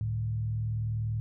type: tone with frequency modulation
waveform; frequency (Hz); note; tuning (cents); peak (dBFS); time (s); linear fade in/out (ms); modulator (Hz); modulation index
sine; 110; A2; 0; -28; 0.01-1.2; 0; 40.6; 0.52
effects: none